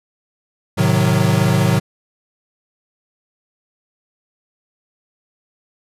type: chord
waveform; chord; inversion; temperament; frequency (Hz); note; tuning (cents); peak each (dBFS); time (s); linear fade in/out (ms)
square; A diminished seventh; none; equal with one note detuned; 107.92 / 130.81 / 155.56 / 185; A2 / C3 / Eb3 / Gb3; -33 / 0 / 0 / 0; -19; 0.77-1.8; 20
effects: resampled to 32000 Hz